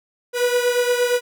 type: beating tone pair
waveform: 45% pulse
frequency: 487.1 / 495.7 Hz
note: B4 / B4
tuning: -24 / +6 cents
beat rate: 8.6 Hz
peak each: -18 / -23 dBFS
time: 0.33-1.21 s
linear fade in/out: 50 ms
effects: none